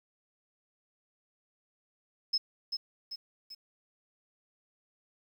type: tone with echo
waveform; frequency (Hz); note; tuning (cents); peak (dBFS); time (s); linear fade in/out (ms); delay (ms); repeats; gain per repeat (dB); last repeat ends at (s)
sine; 5180; E8; -31; -25; 2.33-2.38; 10; 390; 3; -6; 3.55
effects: 10-bit